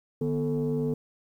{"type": "tone cluster", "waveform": "sine", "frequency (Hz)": [150.1, 245.2, 441], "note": ["D3", "B3", "A4"], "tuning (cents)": [38, -12, 4], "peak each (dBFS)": -28, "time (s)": [0.21, 0.94], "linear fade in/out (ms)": 5, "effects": ["tanh soft clip ceiling -20 dBFS", "10-bit"]}